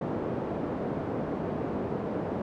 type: band-pass noise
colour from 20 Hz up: pink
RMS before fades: -32 dBFS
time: 0.01-2.42 s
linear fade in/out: 5 ms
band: 170 to 630 Hz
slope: 12 dB/octave
effects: none